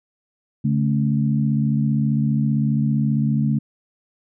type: tone cluster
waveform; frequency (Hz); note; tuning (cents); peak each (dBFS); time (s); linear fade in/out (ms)
sine; 142.2 / 217.3 / 275.4; C#3 / A3 / C#4; +45 / -21 / -11; -19 / -20 / -28; 0.64-3.59; 10
effects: none